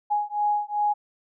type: beating tone pair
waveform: sine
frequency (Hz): 830.6 / 833.2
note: G#5 / G#5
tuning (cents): 0 / +5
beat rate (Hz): 2.6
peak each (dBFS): -25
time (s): 0.1-0.94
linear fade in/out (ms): 20
effects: none